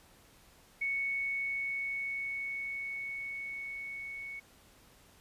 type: tone with level ramp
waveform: sine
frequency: 2217 Hz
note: C#7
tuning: in tune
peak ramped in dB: -30 to -40 dBFS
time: 0.81-4.4 s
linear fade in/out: 10 ms
effects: pink hiss -61 dBFS RMS until 5.2 s + resampled to 32000 Hz